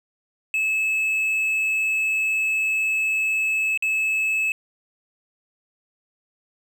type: tone with dropouts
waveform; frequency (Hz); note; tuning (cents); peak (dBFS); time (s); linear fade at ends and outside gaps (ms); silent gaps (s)
triangle; 2598; E7; -26; -18; 0.54-4.52; 1; 3.775-3.824
effects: none